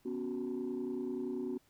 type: chord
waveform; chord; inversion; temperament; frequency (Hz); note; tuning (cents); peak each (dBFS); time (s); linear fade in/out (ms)
sine; B suspended second; none; equal; 246.9 / 277.2 / 370; B3 / C#4 / F#4; 0 / 0 / 0; -38 / -39 / -37; 0.05-1.58; 10
effects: tanh soft clip ceiling -30 dBFS + pink hiss -70 dBFS RMS until 1.69 s